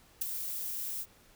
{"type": "noise with ADSR envelope", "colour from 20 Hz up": "violet", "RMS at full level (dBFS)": -29, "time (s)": [0.21, 1.06], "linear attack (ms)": 9, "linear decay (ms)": 12, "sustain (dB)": -8, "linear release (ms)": 53, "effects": ["pink hiss -61 dBFS RMS until 1.35 s"]}